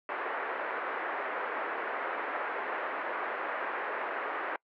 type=band-pass noise; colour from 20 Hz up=white; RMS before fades=-35 dBFS; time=0.09-4.56 s; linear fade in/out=2 ms; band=370 to 1800 Hz; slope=24 dB/octave; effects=noise-tail reverb RT60 0.1 s tail -26 dB re dry + low-pass 3000 Hz 12 dB/octave